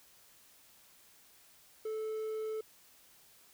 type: tone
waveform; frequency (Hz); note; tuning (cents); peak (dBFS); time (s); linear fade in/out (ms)
triangle; 436.4; A4; -14; -33; 1.85-2.61; 5
effects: white hiss -62 dBFS RMS until 3.53 s